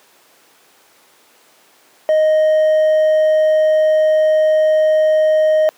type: tone with hard clipping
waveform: sine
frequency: 622.3 Hz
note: D#5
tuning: in tune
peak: -10 dBFS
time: 2.09-5.69 s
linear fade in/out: 0 ms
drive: 2 dB
effects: pink hiss -50 dBFS RMS until 5.77 s + high-pass 400 Hz 12 dB/octave